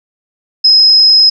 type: tone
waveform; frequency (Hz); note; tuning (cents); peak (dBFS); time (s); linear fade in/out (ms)
sine; 5110; D#8; +45; -3; 0.64-1.3; 10
effects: none